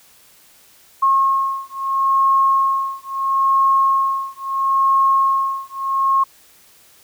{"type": "beating tone pair", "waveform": "sine", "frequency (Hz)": [1082, 1082.75], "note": ["C#6", "C#6"], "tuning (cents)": [-42, -41], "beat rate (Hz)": 0.75, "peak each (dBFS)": -17, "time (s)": [1.02, 6.24], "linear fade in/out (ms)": 10, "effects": ["white hiss -50 dBFS RMS until 7.03 s"]}